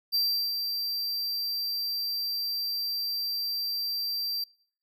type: tone with ADSR envelope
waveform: square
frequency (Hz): 4703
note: D8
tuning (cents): +2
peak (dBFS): -23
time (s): 0.12-4.44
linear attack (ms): 28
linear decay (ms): 370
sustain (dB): -6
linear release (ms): 4
effects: noise-tail reverb RT60 0.6 s tail -26 dB re dry